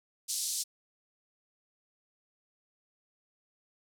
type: band-pass noise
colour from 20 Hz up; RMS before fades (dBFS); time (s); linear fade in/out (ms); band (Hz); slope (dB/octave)
white; -34; 0.28-0.64; 20; 4300 to 9900; 24
effects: none